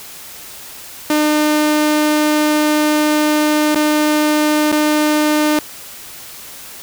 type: tone with dropouts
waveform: sawtooth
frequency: 302.3 Hz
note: D#4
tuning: 50 cents flat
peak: -8 dBFS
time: 1.1-5.59 s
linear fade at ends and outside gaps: 2 ms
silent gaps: 3.747-3.757 / 4.718-4.724 s
effects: white hiss -34 dBFS RMS until 6.82 s